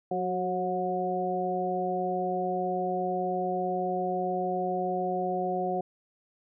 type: harmonic tone with a mistuned harmonic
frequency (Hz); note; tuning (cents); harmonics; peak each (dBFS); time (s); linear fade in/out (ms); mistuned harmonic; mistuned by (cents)
181.8; F#3; -30; 1 / 2 / 3 / 4; -35 / -32 / -34 / -30; 0.11-5.81; 5; 2; +32
effects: none